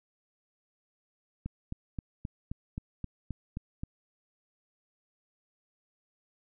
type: click train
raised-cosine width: 5 ms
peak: -23 dBFS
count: 10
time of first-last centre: 1.46-3.835 s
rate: 3.79 Hz
effects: none